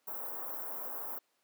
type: band-stop noise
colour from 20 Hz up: white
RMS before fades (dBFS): -40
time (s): 0.07-1.19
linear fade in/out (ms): 10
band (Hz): 1200 to 15000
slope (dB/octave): 24
effects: pink hiss -75 dBFS RMS until 1.43 s + high-pass 400 Hz 12 dB/octave